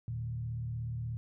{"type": "tone with frequency modulation", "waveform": "sine", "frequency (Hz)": 116.54, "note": "A#2", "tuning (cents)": 0, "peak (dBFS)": -34, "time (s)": [0.08, 1.17], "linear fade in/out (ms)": 0, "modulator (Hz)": 36.6, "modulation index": 0.64, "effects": []}